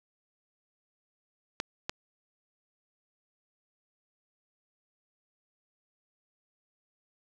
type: clicks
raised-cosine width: 0.2 ms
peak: -13 / -14 dBFS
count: 2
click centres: 1.601 / 1.895 s
effects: 9-bit